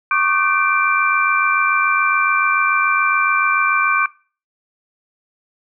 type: tone cluster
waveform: sine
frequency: 1107 / 1194 / 1533 / 2355 Hz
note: C#6 / D6 / G6 / D7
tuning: -3 / +28 / -39 / +4 cents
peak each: -19 dBFS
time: 0.11-4.06 s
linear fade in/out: 2 ms
effects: noise-tail reverb RT60 0.4 s tail -22 dB re dry